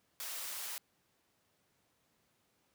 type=high-pass noise; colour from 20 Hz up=white; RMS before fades=-42 dBFS; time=0.2-0.78 s; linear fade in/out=0 ms; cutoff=640 Hz; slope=12 dB/octave; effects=pink hiss -75 dBFS RMS until 2.74 s + high-pass 100 Hz 12 dB/octave